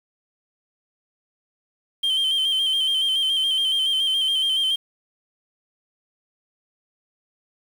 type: tone with vibrato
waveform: sine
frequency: 3136 Hz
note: G7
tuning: in tune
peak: -16 dBFS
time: 2.03-4.76 s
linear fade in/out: 10 ms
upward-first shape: square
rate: 7.1 Hz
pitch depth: 35 cents each way
effects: tanh soft clip ceiling -18 dBFS + 7-bit